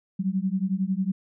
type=beating tone pair; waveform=sine; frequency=184.8 / 195.8 Hz; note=F#3 / G3; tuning=-2 / -2 cents; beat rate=11 Hz; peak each=-26 dBFS; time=0.19-1.12 s; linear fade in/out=10 ms; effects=none